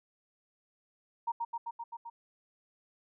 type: tone with echo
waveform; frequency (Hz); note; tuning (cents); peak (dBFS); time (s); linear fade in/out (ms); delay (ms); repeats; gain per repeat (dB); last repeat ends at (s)
sine; 932.3; A#5; 0; -29; 1.27-1.32; 10; 130; 6; -2; 2.1
effects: none